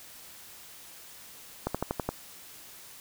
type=slowing click train; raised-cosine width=1 ms; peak=-14 dBFS; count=6; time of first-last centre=1.67-2.09 s; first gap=76 ms; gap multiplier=1.05; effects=white hiss -49 dBFS RMS until 3 s